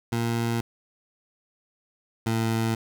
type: tone pair in turn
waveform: 20% pulse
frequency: 116.54 / 112.96 Hz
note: A#2 / A2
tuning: 0 / +46 cents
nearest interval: minor second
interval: 54 cents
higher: first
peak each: -19 / -18 dBFS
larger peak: second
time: 0.12-0.61 / 2.26-2.75 s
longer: neither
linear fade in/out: 5 ms
effects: none